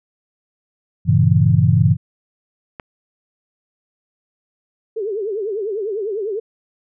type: chord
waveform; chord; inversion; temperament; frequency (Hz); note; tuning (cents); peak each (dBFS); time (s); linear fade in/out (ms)
sine; G diminished seventh; none; equal; 98 / 116.54 / 138.59 / 164.81; G2 / Bb2 / Db3 / Fb3; 0 / 0 / 0 / 0; -16; 1.05-1.97; 50
type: click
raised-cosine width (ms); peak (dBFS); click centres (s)
0.5; -16; 2.798
type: tone with vibrato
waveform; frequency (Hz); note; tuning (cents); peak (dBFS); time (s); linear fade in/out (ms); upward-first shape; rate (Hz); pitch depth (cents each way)
sine; 415.3; G#4; 0; -20; 4.96-6.4; 10; triangle; 10; 190
effects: none